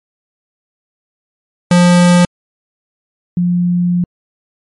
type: tone pair in turn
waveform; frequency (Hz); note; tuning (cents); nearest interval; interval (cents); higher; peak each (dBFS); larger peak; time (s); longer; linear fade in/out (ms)
square / sine; 176.4 / 176.4; F3 / F3; +18 / +18; unison; 0; neither; -6 / -10; first; 1.71-2.25 / 3.37-4.04; second; 2
effects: MP3 48 kbps